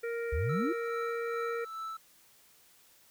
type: harmonic tone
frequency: 466.2 Hz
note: A#4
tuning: in tune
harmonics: 1 / 3 / 4 / 5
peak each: -33 / -43 / -45 / -47 dBFS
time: 0.03-1.65 s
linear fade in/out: 10 ms
type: exponential sweep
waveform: sine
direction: up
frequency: 63.2 to 373.8 Hz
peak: -29 dBFS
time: 0.32-0.73 s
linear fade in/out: 10 ms
type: tone with tremolo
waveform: triangle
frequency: 1318.5 Hz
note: E6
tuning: in tune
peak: -34 dBFS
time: 0.49-1.97 s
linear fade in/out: 5 ms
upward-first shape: sine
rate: 2.4 Hz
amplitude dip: 55%
effects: white hiss -62 dBFS RMS until 3.1 s